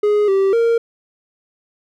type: tone with pitch steps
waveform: triangle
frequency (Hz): 416.7 / 388.8 / 463.3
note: G#4 / G4 / A#4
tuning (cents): +6 / -14 / -11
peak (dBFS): -10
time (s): 0.03-0.78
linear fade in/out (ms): 5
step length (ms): 250
effects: none